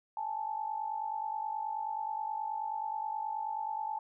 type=tone pair together; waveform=sine; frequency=830.6 / 880 Hz; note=G#5 / A5; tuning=0 / 0 cents; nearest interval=minor second; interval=100 cents; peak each=-38 / -35 dBFS; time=0.17-3.99 s; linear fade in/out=2 ms; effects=none